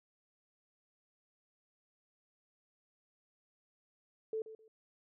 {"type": "tone with echo", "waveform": "sine", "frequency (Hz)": 440, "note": "A4", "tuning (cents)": 0, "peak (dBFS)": -34, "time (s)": [4.33, 4.42], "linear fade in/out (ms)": 2, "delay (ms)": 130, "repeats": 2, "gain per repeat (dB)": -13, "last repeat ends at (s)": 4.68, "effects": []}